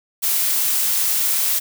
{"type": "noise", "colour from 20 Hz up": "blue", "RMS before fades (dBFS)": -19, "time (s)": [0.22, 1.6], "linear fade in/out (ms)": 20, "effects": []}